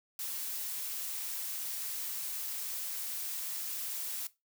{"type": "noise", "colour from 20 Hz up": "blue", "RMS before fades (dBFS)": -38, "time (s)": [0.19, 4.27], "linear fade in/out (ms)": 2, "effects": ["noise-tail reverb RT60 0.2 s tail -17 dB re dry"]}